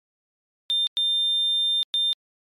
sine tone bursts at uneven times, 3600 Hz, A7, 39 cents sharp, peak -18 dBFS, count 3, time 0.7-0.87 / 0.97-1.83 / 1.94-2.13 s, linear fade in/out 0 ms, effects tanh soft clip ceiling -17 dBFS + MP3 64 kbps

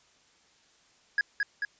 triangle tone with echo, 1661.2 Hz, G#6, in tune, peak -20 dBFS, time 1.18-1.21 s, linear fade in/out 2 ms, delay 220 ms, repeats 2, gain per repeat -3 dB, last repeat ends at 1.65 s, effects white hiss -63 dBFS RMS until 1.79 s + resampled to 16000 Hz

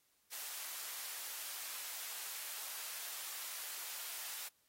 white high-pass noise, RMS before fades -45 dBFS, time 0.31-4.49 s, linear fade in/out 20 ms, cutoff 790 Hz, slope 12 dB/octave, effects white hiss -75 dBFS RMS until 4.68 s + AAC 48 kbps

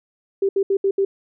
sine tone bursts at uneven times, 392 Hz, G4, in tune, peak -15 dBFS, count 5, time 0.42-0.49 / 0.56-0.63 / 0.7-0.77 / 0.84-0.91 / 0.98-1.05 s, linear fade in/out 5 ms, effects none

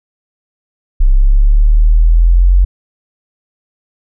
sine exponential sweep, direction up, 32.38 to 46.25 Hz, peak -4 dBFS, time 1-2.65 s, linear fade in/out 10 ms, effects none

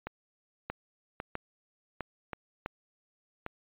two click trains, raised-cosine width 0.5 ms, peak -21 / -19 dBFS, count 4 / 4, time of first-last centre 0.07-3.464 / 0.7-2.661 s, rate 0.884 / 1.53 Hz, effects resampled to 8000 Hz

